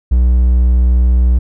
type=tone; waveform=triangle; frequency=61.4 Hz; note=B1; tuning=9 cents flat; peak=-5 dBFS; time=0.11-1.39 s; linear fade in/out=10 ms; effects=none